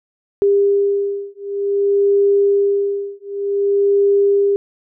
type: beating tone pair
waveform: sine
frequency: 400.7 / 401.24 Hz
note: G4 / G4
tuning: +38 / +40 cents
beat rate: 0.54 Hz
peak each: -16 dBFS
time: 0.42-4.56 s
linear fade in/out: 0 ms
effects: none